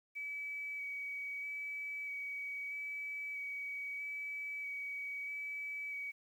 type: tone with vibrato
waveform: sine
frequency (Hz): 2279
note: C#7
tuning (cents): +47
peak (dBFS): -39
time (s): 0.15-6.12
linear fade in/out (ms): 20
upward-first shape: square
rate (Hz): 0.78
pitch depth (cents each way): 10
effects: 11-bit